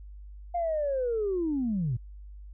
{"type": "linear sweep", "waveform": "sine", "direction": "down", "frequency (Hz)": [708, 108.6], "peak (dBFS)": -25, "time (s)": [0.54, 1.97], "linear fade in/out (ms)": 10, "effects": ["tanh soft clip ceiling -21 dBFS", "added 50 Hz sine -42 dBFS peak until 2.53 s"]}